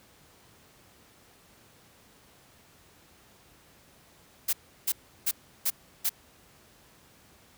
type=noise bursts; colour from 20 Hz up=blue; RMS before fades=-26 dBFS; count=5; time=4.48-6.095 s; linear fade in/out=10 ms; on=51 ms; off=340 ms; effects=pink hiss -58 dBFS RMS until 7.57 s + high-pass 60 Hz 12 dB/octave